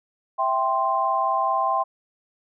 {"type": "chord", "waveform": "sine", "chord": "C major", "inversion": "first", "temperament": "equal", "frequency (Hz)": [659.3, 784, 1046.5], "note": ["E5", "G5", "C6"], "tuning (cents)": [0, 0, 0], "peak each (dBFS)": [-27, -24, -22], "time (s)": [0.38, 1.84], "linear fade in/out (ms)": 20, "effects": []}